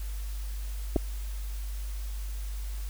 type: clicks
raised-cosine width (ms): 2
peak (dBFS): -13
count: 2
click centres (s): 0.961 / 0.964
effects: added 50 Hz sine -32 dBFS peak until 2.89 s + white hiss -49 dBFS RMS until 2.89 s